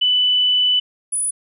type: tone pair in turn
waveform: sine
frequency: 2988 / 9878 Hz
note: F#7 / D#9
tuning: +16 / -14 cents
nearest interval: octave + major sixth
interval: 2070 cents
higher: second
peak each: -13 / -18 dBFS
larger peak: first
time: 0.01-0.8 / 1.12-1.31 s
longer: first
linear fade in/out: 10 ms
effects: none